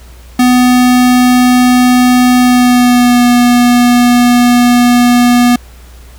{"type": "tone with pitch glide", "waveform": "square", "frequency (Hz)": [249.1, 243.3], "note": ["B3", "B3"], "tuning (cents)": [15, -26], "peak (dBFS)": -5, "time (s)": [0.39, 5.56], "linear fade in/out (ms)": 5, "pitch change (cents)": -41, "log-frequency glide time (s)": [2.38, 3.25], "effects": ["added 60 Hz sine -32 dBFS peak until 6.18 s", "pink hiss -41 dBFS RMS until 6.18 s"]}